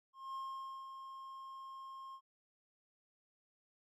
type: tone with ADSR envelope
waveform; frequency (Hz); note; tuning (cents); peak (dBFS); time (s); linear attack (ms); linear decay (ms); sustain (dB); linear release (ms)
triangle; 1069; C6; +37; -38; 0.13-2.21; 220; 510; -7; 67
effects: MP3 96 kbps